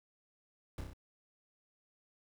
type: noise with echo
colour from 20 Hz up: brown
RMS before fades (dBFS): -40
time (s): 0.78-0.81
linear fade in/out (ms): 2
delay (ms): 31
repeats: 4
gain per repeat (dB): -3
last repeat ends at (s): 0.934
effects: none